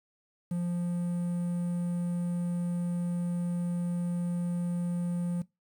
triangle tone with quantisation, 174.61 Hz, F3, in tune, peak -26 dBFS, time 0.51-5.42 s, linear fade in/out 5 ms, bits 9, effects noise-tail reverb RT60 0.2 s tail -20 dB re dry

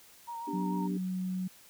sine tone with vibrato, 933 Hz, A#5, 1 cent sharp, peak -37 dBFS, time 0.27-0.88 s, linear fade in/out 20 ms, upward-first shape sine, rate 6.7 Hz, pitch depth 25 cents each way
sine chord, G major, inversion first, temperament equal, 246.9 / 293.7 / 392 Hz, B3 / D4 / G4, 0 / 0 / 0 cents, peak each -42 / -36 / -42 dBFS, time 0.47-0.98 s, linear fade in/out 10 ms
sine tone, 185 Hz, F#3, in tune, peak -31 dBFS, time 0.53-1.48 s, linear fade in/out 10 ms
effects white hiss -57 dBFS RMS until 1.69 s

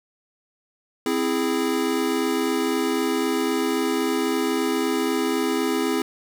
square chord, C augmented, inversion none, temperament equal with one note detuned, 261.6 / 329.6 / 413.4 Hz, C4 / E4 / G#4, 0 / 0 / -8 cents, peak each -26 dBFS, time 1.06-6.02 s, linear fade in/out 2 ms, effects none

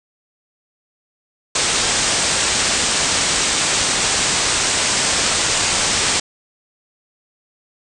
white low-pass noise, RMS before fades -18 dBFS, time 1.55-6.2 s, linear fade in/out 5 ms, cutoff 8800 Hz, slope 96 dB/octave, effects none

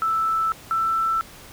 sine tone pair in turn, 1319 / 1329.7 Hz, E6 / E6, +1 / +15 cents, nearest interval unison, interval 14 cents, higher second, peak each -19 dBFS, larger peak neither, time 0.02-0.52 / 0.71-1.21 s, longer neither, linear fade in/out 0 ms, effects pink hiss -44 dBFS RMS until 1.52 s

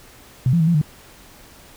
sine tone with pitch steps, 127.3 / 170.4 / 159.6 / 171.3 / 150.6 Hz, C3 / F3 / D#3 / F3 / D3, -47 / -42 / +44 / -33 / +44 cents, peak -13 dBFS, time 0.46-0.815 s, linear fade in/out 2 ms, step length 71 ms, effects pink hiss -46 dBFS RMS until 1.76 s

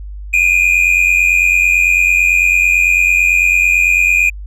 triangle tone pair together, 2400 / 2489 Hz, D7 / D#7, +37 / 0 cents, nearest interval minor second, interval 63 cents, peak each -10 dBFS, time 0.33-4.3 s, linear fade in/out 10 ms, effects added 50 Hz sine -25 dBFS peak until 4.46 s

